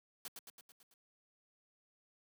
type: noise with echo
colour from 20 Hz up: white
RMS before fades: -45 dBFS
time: 0.25-0.28 s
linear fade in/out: 2 ms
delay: 110 ms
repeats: 6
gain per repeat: -4 dB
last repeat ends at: 0.94 s
effects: high-pass 150 Hz 12 dB/octave

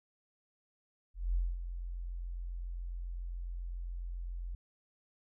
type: tone with ADSR envelope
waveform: sine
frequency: 43.65 Hz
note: F1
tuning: in tune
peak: -27 dBFS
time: 1.14-4.55 s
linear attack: 210 ms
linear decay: 220 ms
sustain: -10 dB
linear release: 4 ms
effects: none

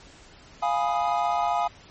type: chord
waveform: triangle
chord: F half-diminished seventh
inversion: none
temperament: equal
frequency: 698.5 / 830.6 / 987.8 / 1244.5 Hz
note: F5 / Ab5 / Cb6 / Eb6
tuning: 0 / 0 / 0 / 0 cents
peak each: -24 / -24 / -29 / -28 dBFS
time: 0.62-1.68 s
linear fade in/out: 10 ms
effects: pink hiss -50 dBFS RMS until 1.9 s + MP3 32 kbps

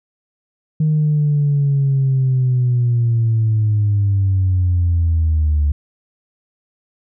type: linear sweep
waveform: sine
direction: down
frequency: 155.7 to 72.1 Hz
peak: -11 dBFS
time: 0.8-5.72 s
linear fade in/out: 5 ms
effects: tanh soft clip ceiling -9 dBFS

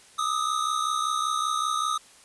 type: tone pair together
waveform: square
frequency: 1214 / 1279.2 Hz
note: D#6 / D#6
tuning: -43 / +48 cents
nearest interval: minor second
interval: 91 cents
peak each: -28 dBFS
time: 0.18-1.98 s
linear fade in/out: 10 ms
effects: white hiss -53 dBFS RMS until 2.24 s + resampled to 24000 Hz

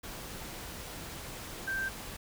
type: tone in noise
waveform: sine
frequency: 1568 Hz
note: G6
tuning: in tune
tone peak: -31 dBFS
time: 1.67-1.89 s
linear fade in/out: 10 ms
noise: pink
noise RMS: -43 dBFS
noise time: 0.03-2.17 s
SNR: +9 dB
effects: none

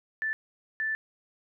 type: tone bursts at uneven times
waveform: sine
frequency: 1760 Hz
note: A6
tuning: in tune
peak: -27 dBFS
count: 2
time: 0.22-0.33 / 0.8-0.95 s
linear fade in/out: 0 ms
effects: none

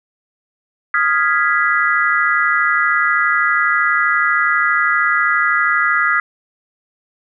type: chord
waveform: sine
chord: F half-diminished seventh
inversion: third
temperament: equal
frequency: 1244.5 / 1396.9 / 1661.2 / 1975.5 Hz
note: Eb6 / F6 / Ab6 / Cb7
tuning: 0 / 0 / 0 / 0 cents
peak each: -18 dBFS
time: 0.94-6.2 s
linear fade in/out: 2 ms
effects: none

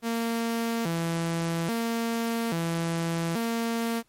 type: tone with vibrato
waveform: sawtooth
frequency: 196 Hz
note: G3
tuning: in tune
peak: -22 dBFS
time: 0.02-4.03 s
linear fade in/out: 50 ms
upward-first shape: square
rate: 0.6 Hz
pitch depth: 280 cents each way
effects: pink hiss -67 dBFS RMS until 4.08 s + MP3 64 kbps

